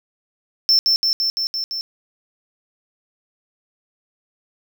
triangle tone with echo, 5350 Hz, E8, 25 cents sharp, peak -10 dBFS, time 0.69-0.79 s, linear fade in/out 0 ms, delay 170 ms, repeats 6, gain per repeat -2 dB, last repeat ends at 1.81 s, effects none

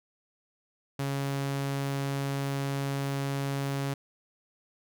sawtooth tone, 138.59 Hz, C#3, in tune, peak -25 dBFS, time 0.99-3.94 s, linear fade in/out 5 ms, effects none

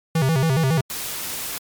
square tone with vibrato, 146.83 Hz, D3, in tune, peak -17 dBFS, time 0.15-0.81 s, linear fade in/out 5 ms, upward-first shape square, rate 7.2 Hz, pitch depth 180 cents each way
white noise, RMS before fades -29 dBFS, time 0.9-1.58 s, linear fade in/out 0 ms
effects MP3 96 kbps

